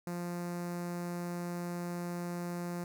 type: tone with notch filter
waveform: sawtooth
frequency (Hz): 174.61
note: F3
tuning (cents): 0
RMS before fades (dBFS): -38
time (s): 0.07-2.84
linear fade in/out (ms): 2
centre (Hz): 3200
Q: 0.92
effects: none